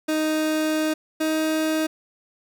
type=tone pair in turn; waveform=30% pulse; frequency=311.1 / 314.2 Hz; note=D#4 / D#4; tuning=0 / +17 cents; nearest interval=unison; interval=17 cents; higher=second; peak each=-18 / -18 dBFS; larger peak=neither; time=0.08-0.94 / 1.2-1.87 s; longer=first; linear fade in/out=10 ms; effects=none